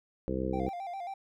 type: harmonic tone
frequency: 64.9 Hz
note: C2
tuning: 13 cents flat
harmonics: 1 / 2 / 3 / 4 / 5 / 6 / 7 / 8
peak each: -38 / -41 / -36 / -41 / -36 / -39 / -38 / -38 dBFS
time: 0.28-0.69 s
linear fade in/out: 0 ms
type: tone with vibrato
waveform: triangle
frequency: 740 Hz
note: F#5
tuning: in tune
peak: -34 dBFS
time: 0.53-1.14 s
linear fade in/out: 5 ms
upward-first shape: square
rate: 7.4 Hz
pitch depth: 93 cents each way
effects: none